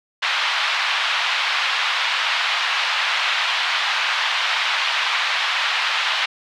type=band-pass noise; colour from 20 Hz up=white; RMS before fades=-21 dBFS; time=0.22-6.26 s; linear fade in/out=10 ms; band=840 to 3600 Hz; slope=24 dB/octave; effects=none